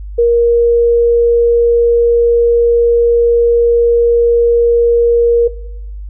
sine tone, 471 Hz, A#4, 18 cents sharp, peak -6 dBFS, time 0.18-5.48 s, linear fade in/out 10 ms, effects noise-tail reverb RT60 0.8 s tail -18 dB re dry + added 50 Hz sine -23 dBFS peak until 6.09 s

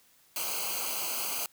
white noise with comb filter, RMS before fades -33 dBFS, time 0.36-1.46 s, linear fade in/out 2 ms, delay 0.55 ms, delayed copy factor -0.95, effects white hiss -63 dBFS RMS until 1.52 s

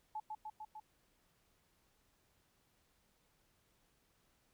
sine tone with echo, 860 Hz, A5, 40 cents flat, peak -39 dBFS, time 0.15-0.2 s, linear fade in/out 5 ms, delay 150 ms, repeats 4, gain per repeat -2 dB, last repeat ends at 0.8 s, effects pink hiss -75 dBFS RMS until 4.53 s

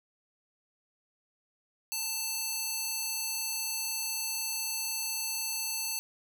square tone with high-pass filter, 886 Hz, A5, 12 cents sharp, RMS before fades -34 dBFS, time 1.92-5.99 s, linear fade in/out 0 ms, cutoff 4700 Hz, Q 0.66, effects none

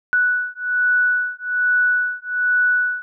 sine beating tone pair, 1478 / 1479.2 Hz, F#6 / F#6, -2 / -1 cents, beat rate 1.2 Hz, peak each -19 dBFS, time 0.13-3.02 s, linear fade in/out 0 ms, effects none

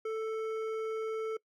triangle tone with hard clipping, 441.3 Hz, A4, 5 cents sharp, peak -34 dBFS, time 0.05-1.37 s, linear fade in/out 5 ms, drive 13 dB, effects noise-tail reverb RT60 0.1 s tail -23 dB re dry

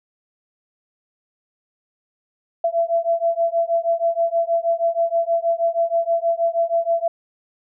sine beating tone pair, 669 / 675.3 Hz, E5 / E5, +25 / +42 cents, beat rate 6.3 Hz, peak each -20 dBFS, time 2.64-7.08 s, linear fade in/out 5 ms, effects none

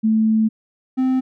sine / triangle tone pair in turn, 219.6 / 259.3 Hz, A3 / C4, -3 / -15 cents, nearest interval minor third, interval 288 cents, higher second, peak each -13 / -13 dBFS, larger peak neither, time 0.03-0.49 / 0.97-1.21 s, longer first, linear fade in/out 20 ms, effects none

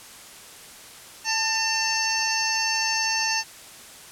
harmonic tone with a mistuned harmonic, 899 Hz, A5, 37 cents sharp, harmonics 1 / 2 / 3 / 5 / 6 / 7, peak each -29 / -29 / -29 / -29 / -29 / -29 dBFS, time 1.24-3.44 s, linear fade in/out 50 ms, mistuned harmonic 1, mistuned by -37 cents, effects white hiss -44 dBFS RMS until 4.11 s + low-pass 11000 Hz 12 dB/octave

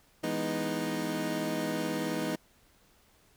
25% pulse chord, E major seventh, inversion none, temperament equal, 164.81 / 207.7 / 246.9 / 311.1 Hz, E3 / G#3 / B3 / D#4, 0 / 0 / 0 / 0 cents, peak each -34 / -34 / -33 / -30 dBFS, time 0.23-2.36 s, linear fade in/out 10 ms, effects pink hiss -64 dBFS RMS until 3.36 s

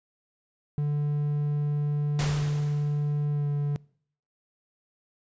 triangle tone with pitch glide, 146.83 to 144.89 Hz, D3 to D3, 0 to -23 cents, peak -22 dBFS, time 0.78-3.76 s, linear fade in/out 0 ms, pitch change -23 cents, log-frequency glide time 3.31-3.47 s
pink noise with exponential decay, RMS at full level -30 dBFS, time 2.19-3.25 s, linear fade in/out 1 ms, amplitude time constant 230 ms
effects noise-tail reverb RT60 0.6 s tail -24 dB re dry + resampled to 16000 Hz

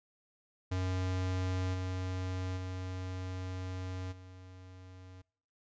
square tone with level steps, 92.5 Hz, F#2, in tune, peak -32 / -35 / -38 / -50 dBFS, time 0.71-5.22 s, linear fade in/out 10 ms, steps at 1.73 / 2.56 / 4.11 s, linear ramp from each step 20 ms, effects noise-tail reverb RT60 0.6 s tail -26 dB re dry + resampled to 16000 Hz

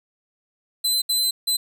sawtooth tone bursts at uneven times, 4048 Hz, B7, 42 cents sharp, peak -16 dBFS, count 3, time 0.84-1.02 / 1.09-1.31 / 1.47-1.57 s, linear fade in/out 10 ms, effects none

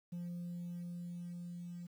sine tone with level ramp, 174.4 Hz, F3, 2 cents flat, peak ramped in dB -37 to -43 dBFS, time 0.12-1.87 s, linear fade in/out 10 ms, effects tanh soft clip ceiling -39 dBFS + 11-bit

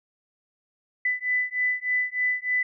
sine beating tone pair, 1995 / 1998.3 Hz, B6 / B6, +17 / +20 cents, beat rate 3.3 Hz, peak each -26 dBFS, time 1.05-2.63 s, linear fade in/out 5 ms, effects none

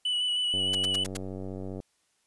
triangle tone with vibrato, 2960 Hz, F#7, in tune, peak -24 dBFS, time 0.05-1.04 s, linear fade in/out 5 ms, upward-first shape square, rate 6.4 Hz, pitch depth 16 cents each way
click train, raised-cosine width 2 ms, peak -25 dBFS, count 121, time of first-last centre 0.54-1.802 s, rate 95.1 Hz
white noise bursts, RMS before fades -32 dBFS, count 5, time 0.73-1.17 s, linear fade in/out 5 ms, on 20 ms, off 85 ms
effects white hiss -71 dBFS RMS until 2.26 s + resampled to 24000 Hz

